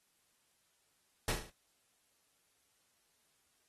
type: noise with echo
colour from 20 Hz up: pink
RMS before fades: -34 dBFS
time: 1.28-1.32 s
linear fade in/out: 2 ms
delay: 36 ms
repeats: 5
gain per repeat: -5 dB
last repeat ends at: 1.5 s
effects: white hiss -75 dBFS RMS until 3.68 s + AAC 32 kbps